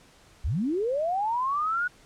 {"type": "linear sweep", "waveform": "sine", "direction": "up", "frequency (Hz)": [45, 1480], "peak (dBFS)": -24, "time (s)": [0.44, 1.88], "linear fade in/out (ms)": 10, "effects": ["pink hiss -56 dBFS RMS until 2.05 s", "low-pass 9000 Hz 12 dB/octave"]}